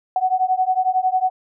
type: beating tone pair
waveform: sine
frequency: 740 / 751 Hz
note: F#5 / F#5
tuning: 0 / +26 cents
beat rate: 11 Hz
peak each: -19 dBFS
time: 0.16-1.3 s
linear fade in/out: 2 ms
effects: none